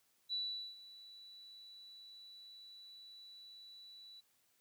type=tone with ADSR envelope; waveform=sine; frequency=3951 Hz; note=B7; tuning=in tune; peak=-35 dBFS; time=0.29-4.21 s; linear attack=39 ms; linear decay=420 ms; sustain=-18 dB; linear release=17 ms; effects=white hiss -75 dBFS RMS until 4.6 s + high-pass 60 Hz 12 dB/octave